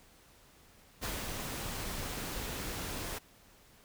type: noise with ADSR envelope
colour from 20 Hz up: pink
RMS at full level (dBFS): -36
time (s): 1.01-3.19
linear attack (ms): 29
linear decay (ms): 170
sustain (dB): -3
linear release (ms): 15
effects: pink hiss -61 dBFS RMS until 3.84 s